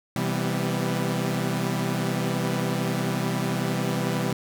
sawtooth chord, C major seventh, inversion none, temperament equal with one note detuned, 129.01 / 164.81 / 196 / 246.9 Hz, C3 / E3 / G3 / B3, -24 / 0 / 0 / 0 cents, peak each -25 / -25 / -25 / -29 dBFS, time 0.16-4.33 s, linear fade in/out 2 ms, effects none

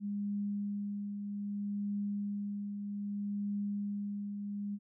sine tone with tremolo, 203.5 Hz, G#3, 35 cents flat, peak -32 dBFS, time 0-4.79 s, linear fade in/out 50 ms, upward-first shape triangle, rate 0.63 Hz, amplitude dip 45%, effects none

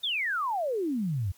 sine exponential sweep, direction down, 3698 to 86 Hz, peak -26 dBFS, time 0.03-1.32 s, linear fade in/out 10 ms, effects white hiss -59 dBFS RMS until 1.37 s + MP3 96 kbps

